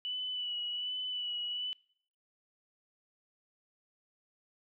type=tone with vibrato; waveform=sine; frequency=2963 Hz; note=F#7; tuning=2 cents sharp; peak=-34 dBFS; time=0.05-1.73 s; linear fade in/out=0 ms; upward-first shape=sine; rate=1.3 Hz; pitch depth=27 cents each way; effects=noise-tail reverb RT60 0.6 s tail -25 dB re dry